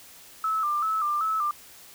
sine tone with vibrato, 1244.5 Hz, D#6, in tune, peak -23 dBFS, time 0.44-1.51 s, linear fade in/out 2 ms, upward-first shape square, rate 2.6 Hz, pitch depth 76 cents each way, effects white hiss -49 dBFS RMS until 1.94 s

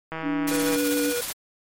click train, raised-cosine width 0.5 ms, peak -17 dBFS, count 104, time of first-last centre 0.12-0.76 s, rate 161 Hz
sine tone, 290 Hz, D4, 22 cents flat, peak -23 dBFS, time 0.22-1.14 s, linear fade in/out 50 ms
white noise with tremolo, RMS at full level -29 dBFS, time 0.47-1.33 s, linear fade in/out 10 ms, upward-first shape square, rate 16 Hz, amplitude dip 35%
square tone with vibrato, 485.1 Hz, B4, 31 cents flat, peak -26 dBFS, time 0.51-1.21 s, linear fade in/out 5 ms, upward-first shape triangle, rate 7.3 Hz, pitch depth 19 cents each way
effects MP3 64 kbps

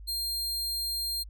sawtooth tone, 4200 Hz, C8, 6 cents sharp, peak -27 dBFS, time 0.07-1.24 s, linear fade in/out 20 ms, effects added 50 Hz sine -42 dBFS peak until 1.29 s

